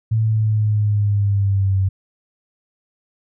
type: linear sweep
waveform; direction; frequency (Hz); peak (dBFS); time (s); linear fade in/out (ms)
sine; down; 111.7 to 95; -14; 0.11-1.89; 10
effects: none